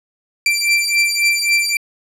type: beating tone pair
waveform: sawtooth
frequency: 2349 / 2352.7 Hz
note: D7 / D7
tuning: 0 / +2 cents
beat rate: 3.7 Hz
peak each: -13 dBFS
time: 0.46-1.77 s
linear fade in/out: 2 ms
effects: low-pass 11000 Hz 12 dB/octave